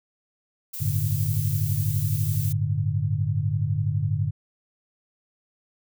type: noise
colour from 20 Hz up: violet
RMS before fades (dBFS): -34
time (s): 0.73-2.53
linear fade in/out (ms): 10
type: chord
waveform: sine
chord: G suspended second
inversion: none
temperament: equal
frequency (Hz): 98 / 110 / 146.83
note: G2 / A2 / D3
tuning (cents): 0 / 0 / 0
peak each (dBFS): -26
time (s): 0.8-4.31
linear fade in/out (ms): 20
effects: none